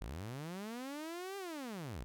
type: linear two-way sweep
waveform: sawtooth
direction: up then down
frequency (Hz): 42.35 to 402.2 to 42.35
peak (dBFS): -38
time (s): 0.01-2.04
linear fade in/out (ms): 0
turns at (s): 1.37
effects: none